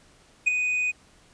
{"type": "tone with ADSR envelope", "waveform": "triangle", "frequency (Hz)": 2489, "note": "D#7", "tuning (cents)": 0, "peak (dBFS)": -13, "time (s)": [0.46, 0.92], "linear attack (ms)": 18, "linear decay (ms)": 11, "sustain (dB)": -8, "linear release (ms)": 20, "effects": ["pink hiss -57 dBFS RMS until 1.33 s", "resampled to 22050 Hz"]}